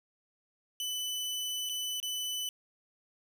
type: tone with dropouts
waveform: sawtooth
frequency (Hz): 2996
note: F#7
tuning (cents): +21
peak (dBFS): -30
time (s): 0.8-2.49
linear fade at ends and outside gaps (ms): 1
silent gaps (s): 1.691-1.695 / 2.001-2.028
effects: none